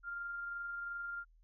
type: tone with amplitude modulation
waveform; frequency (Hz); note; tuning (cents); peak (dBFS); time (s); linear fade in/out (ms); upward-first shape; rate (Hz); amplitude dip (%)
sine; 1396.9; F6; 0; -38; 0.03-1.25; 50; sine; 22.8; 25
effects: added 40 Hz sine -62 dBFS peak until 1.43 s